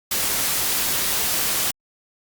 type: noise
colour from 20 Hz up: white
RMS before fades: -22 dBFS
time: 0.11-1.71 s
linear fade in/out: 5 ms
effects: Opus 48 kbps